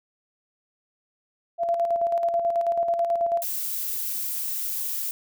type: tone with tremolo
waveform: sine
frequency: 682 Hz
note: F5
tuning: 41 cents flat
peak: -19 dBFS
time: 1.58-3.44 s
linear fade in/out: 50 ms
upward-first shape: square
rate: 9.2 Hz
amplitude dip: 45%
type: noise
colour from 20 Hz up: violet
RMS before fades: -29 dBFS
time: 3.42-5.11 s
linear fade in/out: 0 ms
effects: none